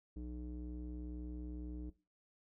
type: tone with low-pass filter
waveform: square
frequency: 61 Hz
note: B1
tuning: 21 cents flat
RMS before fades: -45 dBFS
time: 0.16-1.9 s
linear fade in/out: 5 ms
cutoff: 320 Hz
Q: 3.3
effects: noise-tail reverb RT60 0.3 s tail -18 dB re dry